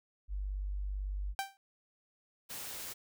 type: tone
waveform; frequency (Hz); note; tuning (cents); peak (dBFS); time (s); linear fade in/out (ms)
sine; 49; G1; 0; -34; 0.28-1.35; 50
type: tone with exponential decay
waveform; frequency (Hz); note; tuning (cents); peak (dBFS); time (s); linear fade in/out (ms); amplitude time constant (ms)
sawtooth; 783; G5; -2; -26; 1.39-1.57; 0; 38
type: noise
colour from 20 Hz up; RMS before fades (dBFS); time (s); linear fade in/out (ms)
white; -43; 2.49-2.94; 20
effects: none